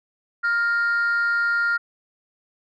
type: tone pair together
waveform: sine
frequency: 1405 / 1849.6 Hz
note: F6 / A#6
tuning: +10 / -14 cents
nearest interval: perfect fourth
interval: 476 cents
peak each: -17 / -27 dBFS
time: 0.43-1.78 s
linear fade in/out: 20 ms
effects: tanh soft clip ceiling -16 dBFS